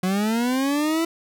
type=linear sweep; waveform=40% pulse; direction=up; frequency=180.5 to 334.5 Hz; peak=-19 dBFS; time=0.03-1.05 s; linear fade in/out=5 ms; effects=none